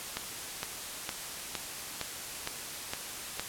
click train, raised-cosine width 0.2 ms, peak -15 dBFS, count 8, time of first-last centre 0.17-3.396 s, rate 2.17 Hz, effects white hiss -40 dBFS RMS until 3.48 s + low-pass 12000 Hz 12 dB/octave

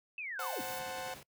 sine linear sweep, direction down, 2669 to 216 Hz, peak -38 dBFS, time 0.18-0.61 s, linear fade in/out 2 ms
sawtooth chord, F# diminished, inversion second, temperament equal, 523.3 / 740 / 880 Hz, C5 / F#5 / A5, 0 / 0 / 0 cents, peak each -39 / -38 / -43 dBFS, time 0.39-1.14 s, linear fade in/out 2 ms
blue noise, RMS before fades -46 dBFS, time 0.4-0.79 s, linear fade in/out 2 ms
pink noise with tremolo, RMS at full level -49 dBFS, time 0.6-1.23 s, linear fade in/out 2 ms, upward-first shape sine, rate 11 Hz, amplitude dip 45%
effects noise-tail reverb RT60 0.1 s tail -25 dB re dry + high-pass 100 Hz 12 dB/octave

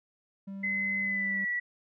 triangle tone, 195.8 Hz, G3, 2 cents flat, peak -35 dBFS, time 0.47-1.45 s, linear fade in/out 10 ms
sine tone with pitch glide, 2041 to 1945.5 Hz, C7 to B6, -44 to -27 cents, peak -28 dBFS, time 0.63-1.6 s, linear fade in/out 10 ms, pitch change -83 cents, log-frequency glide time 1-1.41 s
effects none

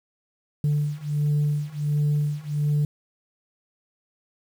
sine beating tone pair, 146.83 / 148.23 Hz, D3 / D3, 0 / +16 cents, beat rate 1.4 Hz, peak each -23 / -22 dBFS, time 0.64-2.85 s, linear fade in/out 2 ms, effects tanh soft clip ceiling -17 dBFS + 8-bit

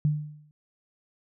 sine tone with exponential decay, 150 Hz, D3, 37 cents sharp, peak -18 dBFS, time 0.05-0.51 s, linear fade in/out 0 ms, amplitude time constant 100 ms, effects none

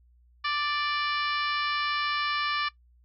harmonic tone with a mistuned harmonic, 587.3 Hz, D5, in tune, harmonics 2 / 3 / 4 / 5 / 6 / 7 / 8 / 9, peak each -29 / -33 / -35 / -37 / -39 / -40 / -41 / -42 dBFS, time 0.44-2.69 s, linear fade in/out 10 ms, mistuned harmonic 8, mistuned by -16 cents, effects noise-tail reverb RT60 0.1 s tail -18 dB re dry + added 60 Hz sine -57 dBFS peak until 3.04 s

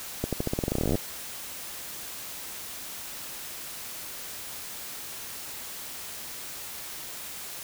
accelerating click train, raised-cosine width 2 ms, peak -13 dBFS, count 21, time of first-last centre 0.24-0.954 s, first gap 87 ms, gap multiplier 0.89, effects white hiss -39 dBFS RMS until 7.63 s

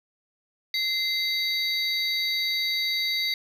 triangle tone cluster, 2074 / 3839 / 4587 Hz, C7 / B7 / D8, -16 / -50 / -42 cents, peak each -27 dBFS, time 0.74-3.34 s, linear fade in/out 2 ms, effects none

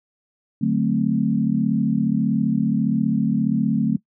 sine chord, D dominant seventh, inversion none, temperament equal with one note detuned, 147.94 / 185 / 220 / 261.6 Hz, D3 / F#3 / A3 / C4, +13 / 0 / 0 / 0 cents, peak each -25 / -23 / -20 / -24 dBFS, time 0.61-3.97 s, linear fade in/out 10 ms, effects noise-tail reverb RT60 0.1 s tail -21 dB re dry

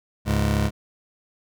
25% pulse tone pair together, 69.3 / 103.96 Hz, C#2 / G#2, 0 / +2 cents, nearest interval perfect fifth, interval 702 cents, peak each -19 dBFS, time 0.25-0.71 s, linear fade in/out 50 ms, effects none

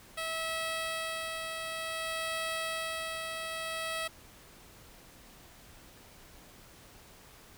10% pulse tone with tremolo, 649 Hz, E5, 27 cents flat, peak -24 dBFS, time 0.17-4.08 s, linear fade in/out 10 ms, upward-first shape sine, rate 0.55 Hz, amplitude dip 35%, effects pink hiss -55 dBFS RMS until 7.57 s

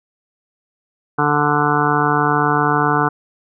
harmonic tone, 147.4 Hz, D3, 7 cents sharp, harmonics 1 / 2 / 3 / 5 / 6 / 7 / 8 / 9 / 10, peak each -22 / -22 / -22 / -22 / -22 / -22 / -22 / -22 / -22 dBFS, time 1.18-3.09 s, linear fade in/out 10 ms, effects none

